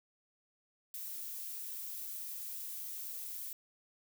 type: noise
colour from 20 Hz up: violet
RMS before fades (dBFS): -43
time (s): 0.94-3.53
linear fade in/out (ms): 2
effects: none